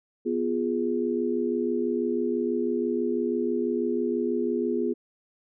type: chord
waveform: sine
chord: F diminished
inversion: second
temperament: equal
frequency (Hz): 246.9 / 349.2 / 415.3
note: Cb4 / F4 / Ab4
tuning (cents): 0 / 0 / 0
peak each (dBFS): -28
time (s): 0.25-4.94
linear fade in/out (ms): 20
effects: none